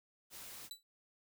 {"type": "noise", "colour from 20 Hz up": "white", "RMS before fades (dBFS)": -50, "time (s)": [0.3, 0.7], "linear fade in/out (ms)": 50}
{"type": "tone with exponential decay", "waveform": "sawtooth", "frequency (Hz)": 3954, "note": "B7", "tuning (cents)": 1, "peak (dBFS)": -37, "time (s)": [0.71, 0.83], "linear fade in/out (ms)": 1, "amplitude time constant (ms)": 24}
{"effects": []}